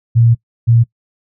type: tone pair in turn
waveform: sine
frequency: 116.6 / 116.6 Hz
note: A#2 / A#2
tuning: +1 / +1 cents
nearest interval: unison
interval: 0 cents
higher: neither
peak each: -6 / -6 dBFS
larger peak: neither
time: 0.15-0.35 / 0.67-0.84 s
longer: first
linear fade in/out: 20 ms
effects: noise-tail reverb RT60 0.1 s tail -21 dB re dry